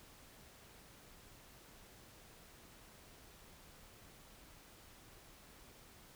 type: silence
effects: pink hiss -60 dBFS RMS until 6.15 s